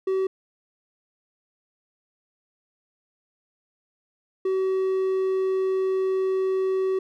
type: tone pair in turn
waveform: triangle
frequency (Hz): 380.9 / 379.3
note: G4 / F#4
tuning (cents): -50 / +43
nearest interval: unison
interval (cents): 7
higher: first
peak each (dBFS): -19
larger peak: neither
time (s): 0.07-0.27 / 4.45-6.99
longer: second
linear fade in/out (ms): 5
effects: none